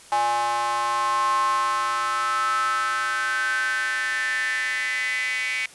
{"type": "tone with high-pass filter sweep", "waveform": "square", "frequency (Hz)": 118.5, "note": "A#2", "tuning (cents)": 29, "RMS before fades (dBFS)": -24, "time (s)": [0.12, 5.66], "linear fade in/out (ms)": 0, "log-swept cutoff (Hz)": [860, 2200], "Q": 8.2, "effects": ["white hiss -47 dBFS RMS until 5.74 s", "resampled to 24000 Hz"]}